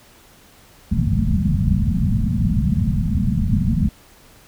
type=low-pass noise; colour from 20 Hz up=white; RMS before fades=-18 dBFS; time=0.91-3.89 s; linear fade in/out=5 ms; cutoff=230 Hz; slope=96 dB/octave; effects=pink hiss -49 dBFS RMS until 4.47 s